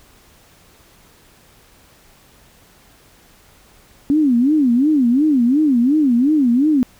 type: tone with vibrato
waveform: sine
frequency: 270.4 Hz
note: C#4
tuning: 43 cents flat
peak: -11 dBFS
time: 4.1-6.83 s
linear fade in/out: 0 ms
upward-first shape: sine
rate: 2.8 Hz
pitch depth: 250 cents each way
effects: pink hiss -50 dBFS RMS until 6.99 s